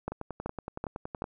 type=two click trains; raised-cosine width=1 ms; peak=-18 / -22 dBFS; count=4 / 13; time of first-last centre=0.08-1.221 / 0.12-1.241 s; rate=2.63 / 10.7 Hz; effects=none